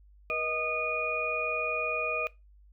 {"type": "tone cluster", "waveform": "sine", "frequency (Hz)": [481, 629, 1231, 2454], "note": ["B4", "D#5", "D#6", "D#7"], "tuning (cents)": [-46, 19, -19, -25], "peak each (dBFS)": [-37, -35, -36, -29], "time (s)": [0.3, 2.27], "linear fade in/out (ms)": 0, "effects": ["noise-tail reverb RT60 0.2 s tail -19 dB re dry", "added 50 Hz sine -54 dBFS peak until 2.72 s"]}